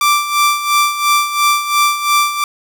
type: tone with tremolo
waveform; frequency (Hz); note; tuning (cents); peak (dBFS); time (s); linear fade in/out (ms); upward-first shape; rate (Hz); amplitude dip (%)
sawtooth; 1174.7; D6; 0; -5; 0.01-2.44; 2; sine; 2.9; 70
effects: none